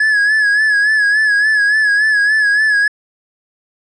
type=tone with vibrato; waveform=triangle; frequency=1696 Hz; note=G#6; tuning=36 cents sharp; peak=-8 dBFS; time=0-2.88 s; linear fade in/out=5 ms; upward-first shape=sine; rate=3.5 Hz; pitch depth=58 cents each way; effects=resampled to 22050 Hz

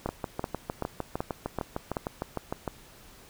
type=two click trains; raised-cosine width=1 ms; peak=-16 / -15 dBFS; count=18 / 6; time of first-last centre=0.09-2.678 / 0.06-1.968 s; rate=6.57 / 2.62 Hz; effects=pink hiss -53 dBFS RMS until 3.29 s

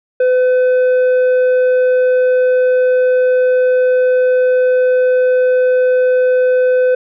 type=tone with tanh clipping; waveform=sine; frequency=506 Hz; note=B4; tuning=42 cents sharp; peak=-10 dBFS; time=0.2-6.95 s; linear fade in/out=5 ms; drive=6 dB; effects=none

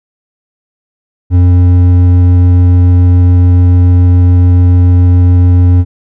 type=tone with hard clipping; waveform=triangle; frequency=89.3 Hz; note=F2; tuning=39 cents sharp; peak=-4 dBFS; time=1.3-5.85 s; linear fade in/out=50 ms; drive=10 dB; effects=none

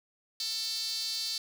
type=tone with high-pass filter; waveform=sawtooth; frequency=446 Hz; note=A4; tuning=23 cents sharp; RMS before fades=-34 dBFS; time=0.4-1.38 s; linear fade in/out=2 ms; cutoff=4400 Hz; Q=6.5; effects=none

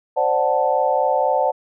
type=chord; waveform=sine; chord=D dominant seventh; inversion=third; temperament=equal; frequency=523.3 / 587.3 / 740 / 880 Hz; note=C5 / D5 / F#5 / A5; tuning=0 / 0 / 0 / 0 cents; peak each=-21 dBFS; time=0.16-1.52 s; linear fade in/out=20 ms; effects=none

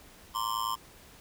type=tone with amplitude modulation; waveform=square; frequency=1045 Hz; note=C6; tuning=2 cents flat; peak=-26 dBFS; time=0.34-0.76 s; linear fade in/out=20 ms; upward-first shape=sine; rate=110 Hz; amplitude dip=100%; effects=pink hiss -54 dBFS RMS until 1.2 s

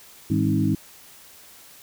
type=tone cluster; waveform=sine; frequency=104.8 / 158.1 / 203.4 / 267.9 / 315.1 Hz; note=G#2 / D#3 / G#3 / C4 / D#4; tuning=+16 / +28 / -36 / +41 / +22 cents; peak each=-25 dBFS; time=0.3-0.75 s; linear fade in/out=5 ms; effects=white hiss -48 dBFS RMS until 1.82 s

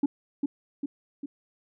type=tone with echo; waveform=sine; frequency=283 Hz; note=C#4; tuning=36 cents sharp; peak=-17 dBFS; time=0.03-0.06 s; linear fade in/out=5 ms; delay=400 ms; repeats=3; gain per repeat=-5 dB; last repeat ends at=1.26 s; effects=tanh soft clip ceiling -18 dBFS

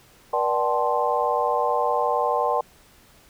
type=tone cluster; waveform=sine; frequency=481.5 / 593 / 766 / 865 / 1046 Hz; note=B4 / D5 / G5 / A5 / C6; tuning=-44 / +17 / -40 / -30 / -1 cents; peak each=-26 dBFS; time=0.33-2.61 s; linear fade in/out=5 ms; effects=pink hiss -54 dBFS RMS until 3.29 s

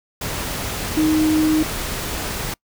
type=tone in noise; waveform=sine; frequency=311.1 Hz; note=D#4; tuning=in tune; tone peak=-14 dBFS; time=0.97-1.63 s; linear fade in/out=5 ms; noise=pink; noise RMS=-26 dBFS; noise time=0.21-2.54 s; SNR=+9 dB; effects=noise-tail reverb RT60 0.1 s tail -26 dB re dry

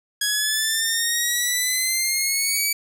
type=exponential sweep; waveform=10% pulse; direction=up; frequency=1661.2 to 2299 Hz; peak=-11 dBFS; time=0.21-2.73 s; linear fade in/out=5 ms; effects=none

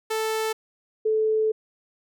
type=tone pair in turn; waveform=sawtooth / sine; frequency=440 / 436 Hz; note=A4 / A4; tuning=0 / -16 cents; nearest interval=unison; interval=16 cents; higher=first; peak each=-20 / -19 dBFS; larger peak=second; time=0.1-0.53 / 1.05-1.52 s; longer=second; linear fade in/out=10 ms; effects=none

